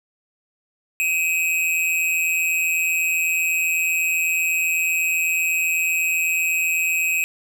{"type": "tone with amplitude modulation", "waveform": "square", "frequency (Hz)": 2534, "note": "D#7", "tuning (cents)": 31, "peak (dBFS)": -16, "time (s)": [1, 7.24], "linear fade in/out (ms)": 0, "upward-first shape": "sine", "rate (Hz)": 168, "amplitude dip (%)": 70, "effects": []}